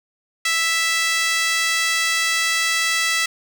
5% pulse tone with high-pass filter, 659.3 Hz, E5, in tune, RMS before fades -20 dBFS, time 0.45-3.26 s, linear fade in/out 5 ms, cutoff 1700 Hz, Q 3.2, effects none

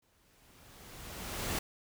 pink noise with exponential growth, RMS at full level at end -33 dBFS, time 0.02-1.59 s, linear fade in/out 5 ms, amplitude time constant 340 ms, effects none

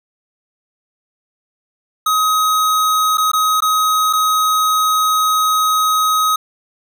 square tone with dropouts, 1264 Hz, D#6, 27 cents sharp, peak -13 dBFS, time 2.06-6.36 s, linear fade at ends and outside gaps 5 ms, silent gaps 3.173-3.18 / 3.317-3.333 / 3.605-3.621 / 4.129-4.133 s, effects none

